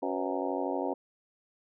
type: harmonic tone with a mistuned harmonic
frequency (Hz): 92.5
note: F#2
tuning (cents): 0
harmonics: 3 / 4 / 5 / 6 / 7 / 8 / 9 / 10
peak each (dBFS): -35 / -36 / -37 / -38 / -38 / -39 / -40 / -40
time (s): 0.02-0.94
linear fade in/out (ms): 10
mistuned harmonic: 5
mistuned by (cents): +110
effects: none